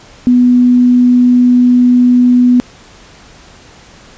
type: tone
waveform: sine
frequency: 246.9 Hz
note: B3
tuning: in tune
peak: -4 dBFS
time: 0.27-2.6 s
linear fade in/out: 0 ms
effects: pink hiss -39 dBFS RMS until 4.17 s + resampled to 16000 Hz